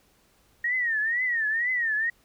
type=tone with vibrato; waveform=sine; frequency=1862 Hz; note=A#6; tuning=2 cents flat; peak=-23 dBFS; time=0.64-2.1 s; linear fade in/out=5 ms; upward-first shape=triangle; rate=2.1 Hz; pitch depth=170 cents each way; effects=pink hiss -63 dBFS RMS until 2.24 s